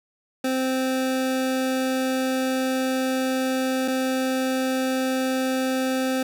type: tone pair in turn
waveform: 25% pulse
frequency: 260.6 / 260.6 Hz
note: C4 / C4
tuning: -7 / -7 cents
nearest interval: unison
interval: 0 cents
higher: neither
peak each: -18 dBFS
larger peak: neither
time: 0.44-3.88 / 3.88-6.23 s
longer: first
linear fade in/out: 5 ms
effects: none